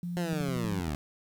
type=tone; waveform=sine; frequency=174.61 Hz; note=F3; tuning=in tune; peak=-32 dBFS; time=0.03-0.79 s; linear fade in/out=2 ms
type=linear sweep; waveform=15% pulse; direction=down; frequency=180 to 69.3 Hz; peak=-25 dBFS; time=0.17-0.95 s; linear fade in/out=0 ms
type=click train; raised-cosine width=3 ms; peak=-28 dBFS; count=8; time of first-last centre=0.33-0.881 s; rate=12.7 Hz
effects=10-bit